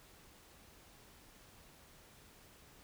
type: silence
effects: pink hiss -61 dBFS RMS until 2.83 s